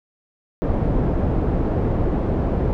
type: low-pass noise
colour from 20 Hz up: pink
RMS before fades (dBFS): -20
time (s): 0.62-2.73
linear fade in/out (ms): 0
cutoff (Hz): 540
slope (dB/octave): 12
effects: none